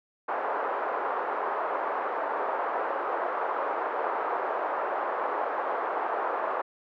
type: band-pass noise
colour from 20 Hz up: white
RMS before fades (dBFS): -30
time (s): 0.28-6.62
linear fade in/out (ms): 10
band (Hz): 430 to 1200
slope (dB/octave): 24
effects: none